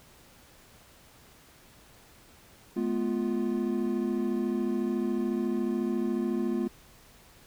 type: chord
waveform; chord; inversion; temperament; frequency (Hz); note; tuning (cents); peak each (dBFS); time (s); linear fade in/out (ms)
triangle; F diminished; first; equal with one note detuned; 212.9 / 246.9 / 349.2; Ab3 / Cb4 / F4; +43 / 0 / 0; -29; 2.76-6.68; 10
effects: pink hiss -56 dBFS RMS until 7.46 s